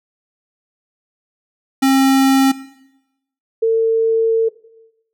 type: tone pair in turn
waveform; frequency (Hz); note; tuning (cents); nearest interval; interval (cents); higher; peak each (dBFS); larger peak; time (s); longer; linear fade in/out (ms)
square / sine; 268.5 / 450.7; C4 / A4; +45 / +42; major sixth; 897; second; -11; neither; 1.82-2.52 / 3.62-4.49; second; 10
effects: noise-tail reverb RT60 0.9 s tail -18 dB re dry